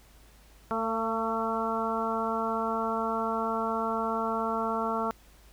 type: harmonic tone with a mistuned harmonic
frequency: 224.3 Hz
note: A3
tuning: 34 cents sharp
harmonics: 1 / 2 / 3 / 4 / 5 / 6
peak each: -34 / -34 / -34 / -34 / -34 / -34 dBFS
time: 0.71-5.11 s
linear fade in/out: 0 ms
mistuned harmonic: 3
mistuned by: +18 cents
effects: added 52 Hz sine -55 dBFS peak until 5.52 s + pink hiss -59 dBFS RMS until 5.52 s